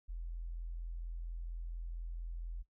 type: tone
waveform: sine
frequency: 42.16 Hz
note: E1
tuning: 40 cents sharp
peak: -39 dBFS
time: 0.08-2.63 s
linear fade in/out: 20 ms
effects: noise-tail reverb RT60 0.1 s tail -18 dB re dry